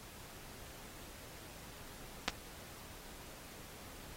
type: clicks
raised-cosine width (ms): 0.2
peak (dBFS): -15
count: 2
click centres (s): 2.279 / 2.283
effects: pink hiss -53 dBFS RMS until 4.16 s + AAC 48 kbps